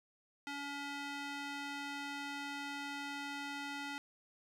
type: tone with band-pass filter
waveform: square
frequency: 283.8 Hz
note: C#4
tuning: 41 cents sharp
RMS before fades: -43 dBFS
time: 0.47-3.98 s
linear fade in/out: 0 ms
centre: 2200 Hz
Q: 0.72
effects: none